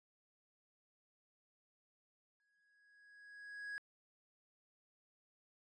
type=tone with exponential growth; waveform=triangle; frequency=1661.2 Hz; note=G#6; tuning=in tune; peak=-39 dBFS; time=2.4-3.78 s; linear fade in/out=0 ms; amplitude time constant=300 ms; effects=resampled to 24000 Hz